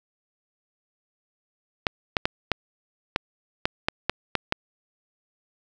clicks, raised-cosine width 0.3 ms, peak -5 dBFS, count 10, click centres 1.868 / 2.168 / 2.255 / 2.517 / 3.161 / 3.655 / 3.885 / 4.096 / 4.353 / 4.524 s, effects none

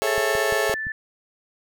35% pulse chord, A major seventh, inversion third, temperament just, 412.5 / 440 / 550 / 660 Hz, G#4 / A4 / C#5 / E5, -12 / 0 / -14 / +2 cents, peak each -25 dBFS, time 0.02-0.74 s, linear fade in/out 0 ms
sine tone with pitch glide, 1778 to 1758.6 Hz, A6 to A6, +18 to -1 cents, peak -26 dBFS, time 0.07-0.92 s, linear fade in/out 2 ms, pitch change -19 cents, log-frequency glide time 0.39-0.53 s
click train, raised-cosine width 5 ms, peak -24 dBFS, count 5, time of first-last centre 0.18-0.868 s, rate 5.81 Hz
effects none

